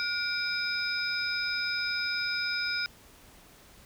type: tone cluster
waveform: sine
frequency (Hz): 1436 / 2345 / 3790 / 5030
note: F6 / D7 / A#7 / D#8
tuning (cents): +48 / -3 / +28 / +18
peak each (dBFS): -32 / -34 / -40 / -33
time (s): 0-2.86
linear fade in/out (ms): 0
effects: pink hiss -55 dBFS RMS until 3.85 s